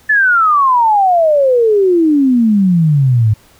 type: exponential sweep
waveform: sine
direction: down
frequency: 1760 to 103.83 Hz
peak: -7 dBFS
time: 0.09-3.34 s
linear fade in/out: 10 ms
effects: pink hiss -47 dBFS RMS until 3.59 s